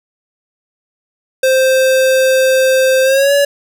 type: tone with pitch glide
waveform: square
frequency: 523.3 to 567.4 Hz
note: C5 to C#5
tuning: 0 to +40 cents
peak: -9 dBFS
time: 1.43-3.45 s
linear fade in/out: 5 ms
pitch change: +140 cents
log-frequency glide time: 3.03-3.33 s
effects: none